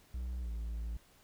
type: tone with pitch glide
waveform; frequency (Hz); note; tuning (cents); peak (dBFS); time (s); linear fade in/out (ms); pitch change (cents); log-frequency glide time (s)
triangle; 61.7 to 56.58; B1 to A1; -1 to +49; -34; 0.14-0.97; 5; -150; 0.41-0.5
effects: pink hiss -64 dBFS RMS until 1.23 s